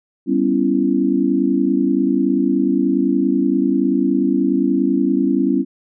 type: chord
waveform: sine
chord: C# half-diminished seventh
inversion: second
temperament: equal with one note detuned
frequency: 196 / 246.9 / 277.2 / 334 Hz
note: G3 / B3 / C#4 / E4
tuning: 0 / 0 / 0 / +23 cents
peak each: -21 / -20 / -17 / -20 dBFS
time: 0.26-5.65 s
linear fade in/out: 50 ms
effects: none